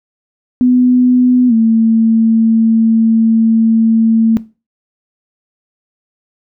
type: tone with pitch glide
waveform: sine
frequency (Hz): 249.7 to 225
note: B3 to A3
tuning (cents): +19 to +39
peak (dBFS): -6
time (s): 0.61-4.37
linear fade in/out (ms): 0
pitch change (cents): -180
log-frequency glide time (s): 1.48-1.53
effects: noise-tail reverb RT60 0.3 s tail -18 dB re dry